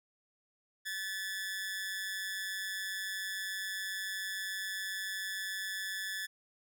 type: tone with amplitude modulation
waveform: sawtooth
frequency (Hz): 1733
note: A6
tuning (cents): -27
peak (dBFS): -30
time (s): 0.85-6.27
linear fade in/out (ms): 20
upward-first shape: sine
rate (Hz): 192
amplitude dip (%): 60
effects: none